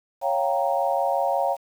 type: chord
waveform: sine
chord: G half-diminished seventh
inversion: second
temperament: equal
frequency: 554.4 / 698.5 / 784 / 932.3 Hz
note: Db5 / F5 / G5 / Bb5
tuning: 0 / 0 / 0 / 0 cents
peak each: -25 / -25 / -26 / -28 dBFS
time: 0.21-1.57 s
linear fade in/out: 50 ms
effects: 8-bit